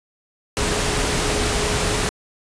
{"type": "tone in noise", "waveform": "sine", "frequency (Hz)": 419, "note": "G#4", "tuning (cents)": 15, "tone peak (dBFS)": -28, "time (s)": [0.57, 2.09], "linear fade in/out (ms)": 0, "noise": "pink", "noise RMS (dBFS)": -21, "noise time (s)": [0.57, 2.09], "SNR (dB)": -10, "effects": ["resampled to 22050 Hz"]}